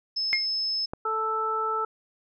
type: tone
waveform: sine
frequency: 5220 Hz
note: E8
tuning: 18 cents flat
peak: -25 dBFS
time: 0.16-0.86 s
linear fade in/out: 10 ms
type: tone with exponential decay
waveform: sine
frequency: 2135 Hz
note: C7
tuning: 34 cents sharp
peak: -17 dBFS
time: 0.33-0.46 s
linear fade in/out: 0 ms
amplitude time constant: 28 ms
type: click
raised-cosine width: 1 ms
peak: -19 dBFS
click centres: 0.935 s
type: harmonic tone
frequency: 440 Hz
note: A4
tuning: in tune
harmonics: 1 / 2 / 3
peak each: -32 / -33 / -26 dBFS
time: 1.05-1.85 s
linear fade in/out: 5 ms
effects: none